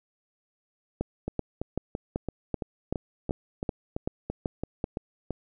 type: two click trains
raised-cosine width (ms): 2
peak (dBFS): -14 / -17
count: 11 / 13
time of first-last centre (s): 1.01-4.841 / 1.28-5.307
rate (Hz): 2.61 / 2.98
effects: none